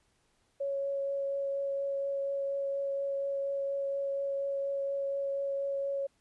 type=tone with vibrato; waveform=sine; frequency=554.4 Hz; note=C#5; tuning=in tune; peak=-30 dBFS; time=0.6-6.07 s; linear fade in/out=10 ms; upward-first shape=triangle; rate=4.2 Hz; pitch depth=9 cents each way; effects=pink hiss -72 dBFS RMS until 6.2 s + resampled to 24000 Hz